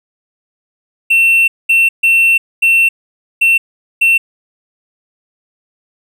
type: tone bursts at uneven times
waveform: triangle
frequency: 2700 Hz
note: E7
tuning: 41 cents sharp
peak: -5 dBFS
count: 6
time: 1.1-1.48 / 1.69-1.89 / 2.03-2.38 / 2.62-2.89 / 3.41-3.58 / 4.01-4.18 s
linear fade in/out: 10 ms
effects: none